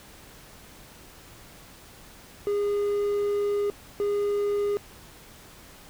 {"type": "tone bursts at uneven times", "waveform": "triangle", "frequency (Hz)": 408.9, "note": "G#4", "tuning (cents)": -27, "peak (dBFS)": -21, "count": 2, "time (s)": [[2.47, 3.7], [4, 4.77]], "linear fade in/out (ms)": 0, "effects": ["pink hiss -49 dBFS RMS until 5.89 s"]}